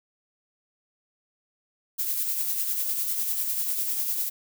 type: noise with tremolo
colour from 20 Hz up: violet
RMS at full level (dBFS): -26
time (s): 1.98-4.3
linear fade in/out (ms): 20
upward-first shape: sine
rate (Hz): 10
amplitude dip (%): 40
effects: none